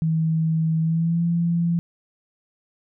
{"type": "tone with pitch glide", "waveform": "sine", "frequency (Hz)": [160.7, 169.96], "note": ["E3", "F3"], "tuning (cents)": [-44, -47], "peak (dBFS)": -18, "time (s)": [0.02, 1.79], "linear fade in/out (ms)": 0, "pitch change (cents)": 97, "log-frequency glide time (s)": [0.81, 1.23], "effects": []}